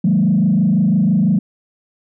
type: tone with frequency modulation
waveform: sine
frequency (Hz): 192.5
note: G3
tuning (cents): -31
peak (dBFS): -10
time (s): 0.04-1.39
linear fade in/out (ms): 5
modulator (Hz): 26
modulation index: 1.4
effects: tanh soft clip ceiling -6 dBFS